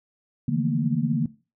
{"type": "tone cluster", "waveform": "sine", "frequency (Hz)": [143.1, 160.8, 171.5, 218.7, 234.4], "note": ["D3", "E3", "F3", "A3", "A#3"], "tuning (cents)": [-45, -43, -31, -10, 10], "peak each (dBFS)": [-25, -28, -32, -30, -25], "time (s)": [0.48, 1.26], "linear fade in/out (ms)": 5, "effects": ["noise-tail reverb RT60 0.3 s tail -17 dB re dry"]}